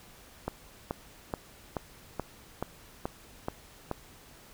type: click train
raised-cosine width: 1 ms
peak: -17 dBFS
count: 9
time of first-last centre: 0.48-3.913 s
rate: 2.33 Hz
effects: pink hiss -54 dBFS RMS until 4.53 s